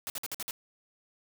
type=noise bursts; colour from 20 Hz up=white; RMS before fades=-36 dBFS; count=6; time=0.07-0.509 s; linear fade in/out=0 ms; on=29 ms; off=53 ms; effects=none